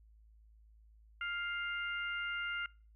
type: harmonic tone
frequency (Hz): 701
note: F5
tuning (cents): +6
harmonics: 2 / 3 / 4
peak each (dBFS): -38 / -42 / -44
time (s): 1.21-2.66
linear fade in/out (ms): 2
effects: noise-tail reverb RT60 0.4 s tail -25 dB re dry + added 54 Hz sine -59 dBFS peak until 2.95 s